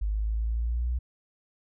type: exponential sweep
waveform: sine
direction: up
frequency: 50.9 to 61.8 Hz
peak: -25 dBFS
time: 0.01-0.99 s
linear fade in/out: 10 ms
effects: none